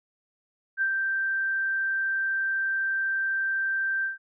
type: tone with ADSR envelope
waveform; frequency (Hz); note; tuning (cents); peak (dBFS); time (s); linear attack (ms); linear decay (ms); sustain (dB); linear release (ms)
sine; 1568; G6; 0; -21; 0.77-4.18; 46; 74; -3; 140
effects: none